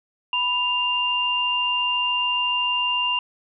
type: tone pair together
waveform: sine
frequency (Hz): 986.8 / 2794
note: B5 / F7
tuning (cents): -2 / 0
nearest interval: octave + tritone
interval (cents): 1802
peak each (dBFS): -25 / -21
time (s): 0.33-3.19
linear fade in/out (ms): 2
effects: none